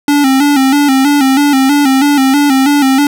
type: tone with vibrato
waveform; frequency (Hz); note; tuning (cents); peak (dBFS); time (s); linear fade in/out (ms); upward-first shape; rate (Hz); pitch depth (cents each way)
square; 277.2; C#4; 0; -7; 0.08-3.07; 2; square; 3.1; 72
effects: none